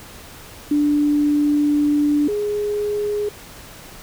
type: tone pair in turn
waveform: sine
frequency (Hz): 293.7 / 415.4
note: D4 / G#4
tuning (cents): 0 / 0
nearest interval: tritone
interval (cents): 600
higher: second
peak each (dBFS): -14 / -19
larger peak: first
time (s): 0.71-2.28 / 2.28-3.29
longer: first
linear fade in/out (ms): 5
effects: pink hiss -40 dBFS RMS until 4.02 s